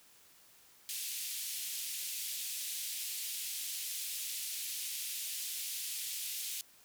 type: band-pass noise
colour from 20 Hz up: white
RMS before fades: -40 dBFS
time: 0.89-6.61 s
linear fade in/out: 0 ms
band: 2500 to 15000 Hz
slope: 24 dB/octave
effects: white hiss -62 dBFS RMS until 6.84 s